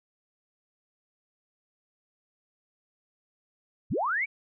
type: linear sweep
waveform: sine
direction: up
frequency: 41 to 2349 Hz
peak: -25 dBFS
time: 3.9-4.26 s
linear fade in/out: 20 ms
effects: none